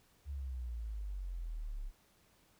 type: exponential sweep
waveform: sine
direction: down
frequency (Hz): 72.8 to 33.26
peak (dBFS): -38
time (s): 0.25-1.92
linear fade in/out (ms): 50
effects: pink hiss -69 dBFS RMS until 2.59 s